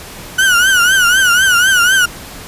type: tone with vibrato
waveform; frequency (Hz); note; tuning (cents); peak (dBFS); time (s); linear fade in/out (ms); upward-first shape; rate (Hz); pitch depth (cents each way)
35% pulse; 1480; F#6; 0; -6; 0.38-2.06; 10; triangle; 4; 130
effects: pink hiss -31 dBFS RMS until 2.47 s + resampled to 32000 Hz